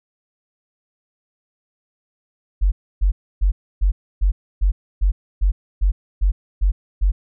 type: tone bursts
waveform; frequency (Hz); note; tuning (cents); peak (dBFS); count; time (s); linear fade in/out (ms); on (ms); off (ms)
sine; 46.9; F#1; +24; -12; 12; 2.61-7.12; 20; 110; 290
effects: none